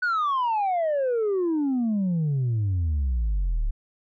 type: exponential sweep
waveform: sine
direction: down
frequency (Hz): 1500 to 34.4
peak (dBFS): -19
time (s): 0.02-3.71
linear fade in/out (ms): 10
effects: tanh soft clip ceiling -20 dBFS